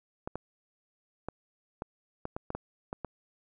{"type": "clicks", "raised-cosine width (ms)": 1, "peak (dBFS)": -21, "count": 10, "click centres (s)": [0.275, 0.356, 1.286, 1.821, 2.254, 2.365, 2.504, 2.55, 2.929, 3.047], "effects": []}